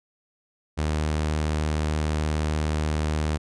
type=tone with vibrato; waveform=sawtooth; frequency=76.7 Hz; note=D#2; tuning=24 cents flat; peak=-19 dBFS; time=0.77-3.38 s; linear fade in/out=20 ms; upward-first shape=sine; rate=19 Hz; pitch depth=12 cents each way; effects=resampled to 22050 Hz